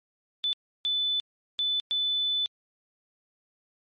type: tone bursts at uneven times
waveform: sine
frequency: 3500 Hz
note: A7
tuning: 10 cents flat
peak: -24 dBFS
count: 4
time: 0.44-0.53 / 0.85-1.2 / 1.59-1.8 / 1.91-2.46 s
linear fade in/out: 0 ms
effects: MP3 48 kbps